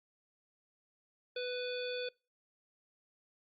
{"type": "harmonic tone", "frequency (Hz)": 496.2, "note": "B4", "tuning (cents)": 8, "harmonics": [1, 3, 5, 7, 9], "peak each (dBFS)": [-37, -46, -46, -45, -48], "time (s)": [1.36, 2.09], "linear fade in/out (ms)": 5, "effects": ["noise-tail reverb RT60 0.3 s tail -26 dB re dry", "Opus 48 kbps"]}